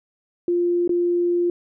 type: tone with dropouts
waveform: sine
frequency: 349.2 Hz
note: F4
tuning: in tune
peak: -17 dBFS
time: 0.48-1.5 s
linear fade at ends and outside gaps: 2 ms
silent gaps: 0.877-0.893 s
effects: none